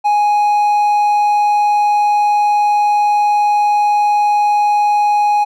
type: tone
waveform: triangle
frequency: 830.6 Hz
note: G#5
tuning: in tune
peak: -8 dBFS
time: 0.04-5.45 s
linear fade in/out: 20 ms
effects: none